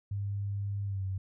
sine tone with pitch glide, 100.5 to 95.41 Hz, G2 to G2, +44 to -46 cents, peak -31 dBFS, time 0.11-1.18 s, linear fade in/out 5 ms, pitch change -90 cents, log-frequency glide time 0.85-1.04 s, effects none

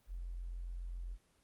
sine tone, 43.65 Hz, F1, in tune, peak -40 dBFS, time 0.07-1.18 s, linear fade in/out 50 ms, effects pink hiss -72 dBFS RMS until 1.43 s + Opus 24 kbps

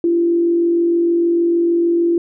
sine tone with frequency modulation, 340.6 Hz, F4, 43 cents flat, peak -12 dBFS, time 0.04-2.18 s, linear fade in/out 2 ms, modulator 46.5 Hz, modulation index 0.26, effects none

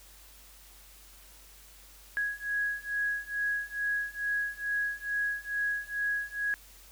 sine beating tone pair, 1661.2 / 1663.5 Hz, G#6 / G#6, 0 / +2 cents, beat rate 2.3 Hz, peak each -33 / -32 dBFS, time 2.17-6.54 s, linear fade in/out 0 ms, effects added 48 Hz sine -56 dBFS peak until 6.91 s + white hiss -55 dBFS RMS until 6.91 s

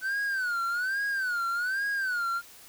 triangle tone with vibrato, 1500 Hz, F#6, 23 cents sharp, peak -25 dBFS, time 0.01-2.42 s, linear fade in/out 50 ms, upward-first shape sine, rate 1.2 Hz, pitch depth 160 cents each way, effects white hiss -51 dBFS RMS until 2.68 s

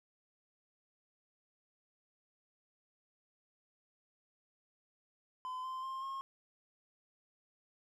triangle tone with pitch steps, 1020 / 1038.4 / 1057.2 / 1076.3 Hz, C6 / C6 / C6 / C6, -44 / -13 / +18 / +49 cents, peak -37 dBFS, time 5.45-6.21 s, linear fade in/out 0 ms, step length 190 ms, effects none

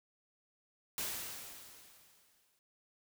white noise with exponential decay, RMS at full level -37 dBFS, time 0.98-2.59 s, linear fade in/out 0 ms, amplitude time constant 350 ms, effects none

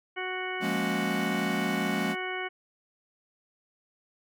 harmonic tone, 370 Hz, F#4, in tune, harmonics 1 / 2 / 3 / 4 / 5 / 6 / 8, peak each -36 / -38 / -41 / -38 / -40 / -36 / -42 dBFS, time 0.16-2.49 s, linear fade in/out 20 ms
square chord, Bb minor seventh, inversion second, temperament equal, 174.61 / 207.7 / 233.1 / 277.2 Hz, F3 / Ab3 / Bb3 / Db4, 0 / 0 / 0 / 0 cents, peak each -35 / -32 / -35 / -35 dBFS, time 0.6-2.16 s, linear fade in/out 50 ms
effects MP3 96 kbps

